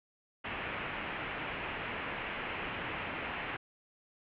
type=low-pass noise; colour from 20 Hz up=white; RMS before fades=-39 dBFS; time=0.44-3.57 s; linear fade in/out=10 ms; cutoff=2800 Hz; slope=48 dB/octave; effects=none